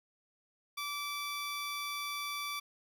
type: tone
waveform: 15% pulse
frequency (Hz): 1160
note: D6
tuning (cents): -22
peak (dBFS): -30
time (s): 0.77-2.6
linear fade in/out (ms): 10
effects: none